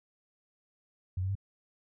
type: tone with pitch steps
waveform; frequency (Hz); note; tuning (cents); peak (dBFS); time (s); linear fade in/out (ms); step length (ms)
sine; 91.6 / 94.89 / 98.29; F#2 / F#2 / G2; -17 / +44 / +5; -29; 1.17-1.353; 5; 61
effects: none